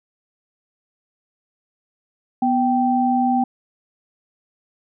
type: tone pair together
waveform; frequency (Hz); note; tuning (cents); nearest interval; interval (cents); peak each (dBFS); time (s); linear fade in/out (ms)
sine; 246.9 / 779.6; B3 / G5; 0 / -10; octave + minor sixth; 1990; -18; 2.42-3.44; 5
effects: none